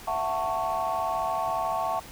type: chord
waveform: sine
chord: F# minor seventh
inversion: third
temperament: just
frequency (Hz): 666 / 740 / 888 / 1110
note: E5 / F#5 / A5 / C#6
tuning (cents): +18 / 0 / +16 / +2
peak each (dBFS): -30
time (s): 0.07-2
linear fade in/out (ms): 10
effects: tanh soft clip ceiling -18 dBFS + pink hiss -45 dBFS RMS until 2.11 s